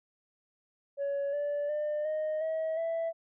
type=tone with pitch steps; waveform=sine; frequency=562 / 580.5 / 599.6 / 619.3 / 639.6 / 660.7 Hz; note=C#5 / D5 / D5 / D#5 / D#5 / E5; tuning=+24 / -20 / +36 / -8 / +48 / +4 cents; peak=-27 dBFS; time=0.97-3.13 s; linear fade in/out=50 ms; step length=360 ms; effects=tanh soft clip ceiling -28 dBFS

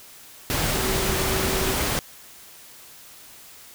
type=tone in noise; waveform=sine; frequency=380.6 Hz; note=F#4; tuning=49 cents sharp; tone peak=-29 dBFS; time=0.74-1.73 s; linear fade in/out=0 ms; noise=pink; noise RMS=-24 dBFS; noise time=0.5-1.99 s; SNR=-8 dB; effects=white hiss -46 dBFS RMS until 3.74 s

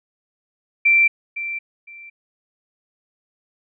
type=tone with echo; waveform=sine; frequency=2349 Hz; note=D7; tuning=in tune; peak=-11 dBFS; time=0.85-1.08 s; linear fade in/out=10 ms; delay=510 ms; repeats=2; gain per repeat=-13 dB; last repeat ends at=2.1 s; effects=none

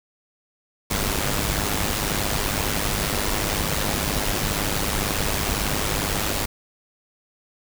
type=noise with amplitude modulation; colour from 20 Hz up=pink; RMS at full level=-21 dBFS; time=0.9-6.46 s; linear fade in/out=10 ms; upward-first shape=sine; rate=102 Hz; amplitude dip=65%; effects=none

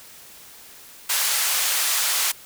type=band-pass noise; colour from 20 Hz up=white; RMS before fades=-22 dBFS; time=1.09-2.32 s; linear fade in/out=10 ms; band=900 to 14000 Hz; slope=12 dB/octave; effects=white hiss -45 dBFS RMS until 2.45 s

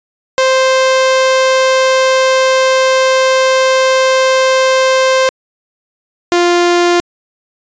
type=tone pair in turn; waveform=sawtooth; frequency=523.3 / 349.3 Hz; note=C5 / F4; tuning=0 / 0 cents; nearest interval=perfect fifth; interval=700 cents; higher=first; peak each=-4 dBFS; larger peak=neither; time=0.38-5.29 / 6.32-7 s; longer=first; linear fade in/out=0 ms; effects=resampled to 16000 Hz

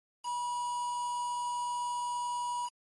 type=tone with quantisation; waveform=triangle; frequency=970 Hz; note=B5; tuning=31 cents flat; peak=-30 dBFS; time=0.23-2.7 s; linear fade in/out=50 ms; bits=7; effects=MP3 48 kbps

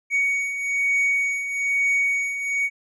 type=beating tone pair; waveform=triangle; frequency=2239 / 2240.1 Hz; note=C#7 / C#7; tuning=+17 / +18 cents; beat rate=1.1 Hz; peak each=-26 / -19 dBFS; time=0.1-2.7 s; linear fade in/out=50 ms; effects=resampled to 24000 Hz

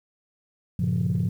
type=chord; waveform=sine; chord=G half-diminished seventh; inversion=none; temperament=equal with one note detuned; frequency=97.55 / 116.54 / 138.59 / 174.61 Hz; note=G2 / Bb2 / Db3 / F3; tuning=-8 / 0 / 0 / 0 cents; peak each=-27 / -26 / -27 / -24 dBFS; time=0.79-1.29 s; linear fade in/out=5 ms; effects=tanh soft clip ceiling -16 dBFS + 9-bit

